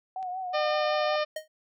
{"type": "tone with vibrato", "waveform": "sine", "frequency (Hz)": 740, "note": "F#5", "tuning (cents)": 0, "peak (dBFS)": -31, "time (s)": [0.16, 1.16], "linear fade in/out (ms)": 2, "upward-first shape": "triangle", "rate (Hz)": 5.4, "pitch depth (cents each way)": 60}
{"type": "clicks", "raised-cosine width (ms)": 0.2, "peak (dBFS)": -34, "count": 2, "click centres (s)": [0.228, 0.708]}
{"type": "harmonic tone", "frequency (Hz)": 605, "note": "D#5", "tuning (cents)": -49, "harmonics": [1, 2, 3, 4, 5, 6, 7, 8, 9], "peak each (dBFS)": [-26, -32, -36, -38, -40, -42, -43, -44, -45], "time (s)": [0.53, 1.25], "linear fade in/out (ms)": 20}
{"type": "tone with exponential decay", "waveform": "square", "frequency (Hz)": 622.3, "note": "D#5", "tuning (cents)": 0, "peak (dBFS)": -29, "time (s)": [1.36, 1.48], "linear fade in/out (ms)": 5, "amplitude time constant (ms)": 25}
{"effects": []}